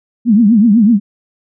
sine tone with vibrato, 218.7 Hz, A3, 10 cents flat, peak -5 dBFS, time 0.25-1 s, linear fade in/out 50 ms, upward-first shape triangle, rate 8 Hz, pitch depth 220 cents each way, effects none

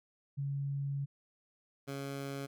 sine / 15% pulse tone pair in turn, 139.8 / 138.67 Hz, C#3 / C#3, +15 / +1 cents, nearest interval unison, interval 14 cents, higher first, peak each -33 / -32 dBFS, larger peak second, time 0.37-1.06 / 1.87-2.47 s, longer first, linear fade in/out 20 ms, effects none

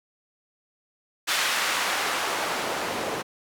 white noise with band-pass filter sweep, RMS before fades -27 dBFS, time 1.27-3.23 s, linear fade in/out 20 ms, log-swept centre 1900 to 420 Hz, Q 0.73, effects none

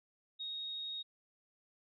sine tone, 3748 Hz, A#7, 9 cents sharp, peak -39 dBFS, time 0.39-1.03 s, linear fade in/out 20 ms, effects none

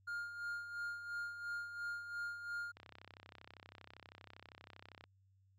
triangle tone with tremolo, 1412 Hz, F6, 19 cents sharp, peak -37 dBFS, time 0.07-2.72 s, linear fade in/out 10 ms, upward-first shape sine, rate 2.9 Hz, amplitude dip 60%
click train, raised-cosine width 0.3 ms, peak -37 dBFS, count 75, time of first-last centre 2.77-5.04 s, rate 32.6 Hz
effects added 96 Hz sine -68 dBFS peak until 5.58 s

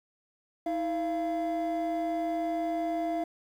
triangle tone pair together, 321 / 684.9 Hz, E4 / F5, -46 / -34 cents, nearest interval octave + minor second, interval 1312 cents, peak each -29 / -27 dBFS, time 0.66-3.24 s, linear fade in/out 5 ms, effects tanh soft clip ceiling -22 dBFS + 10-bit

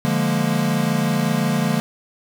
square chord, Bb dominant seventh, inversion first, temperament equal, 146.83 / 174.61 / 207.7 / 233.1 Hz, D3 / F3 / Ab3 / Bb3, 0 / 0 / 0 / 0 cents, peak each -24 dBFS, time 0.05-1.8 s, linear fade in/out 0 ms, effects none

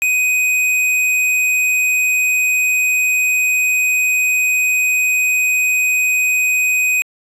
sine tone with hard clipping, 2503 Hz, D#7, 10 cents sharp, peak -14 dBFS, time 0.02-7.02 s, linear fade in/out 0 ms, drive 13 dB, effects resampled to 32000 Hz

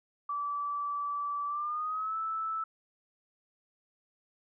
sine tone with pitch glide, 1157 to 1313.8 Hz, D6 to E6, -26 to -6 cents, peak -31 dBFS, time 0.29-2.64 s, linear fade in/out 5 ms, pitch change +220 cents, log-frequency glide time 1.47-2.16 s, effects none

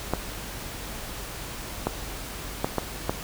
clicks, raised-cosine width 1 ms, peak -9 dBFS, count 5, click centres 0.136 / 1.87 / 2.645 / 2.783 / 3.095 s, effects added 48 Hz sine -41 dBFS peak until 3.23 s + pink hiss -37 dBFS RMS until 3.23 s

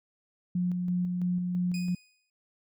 sine tone with tremolo, 178.8 Hz, F3, 41 cents sharp, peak -25 dBFS, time 0.55-1.95 s, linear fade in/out 5 ms, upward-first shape square, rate 3 Hz, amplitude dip 30%
20% pulse tone with exponential decay, 2489 Hz, D#7, in tune, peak -33 dBFS, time 1.74-2.3 s, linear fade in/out 2 ms, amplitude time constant 120 ms
effects none

